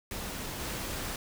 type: noise with level steps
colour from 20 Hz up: pink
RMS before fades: -38 / -36 dBFS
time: 0.11-1.16 s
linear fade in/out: 2 ms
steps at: 0.59 s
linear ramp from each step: 10 ms
effects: none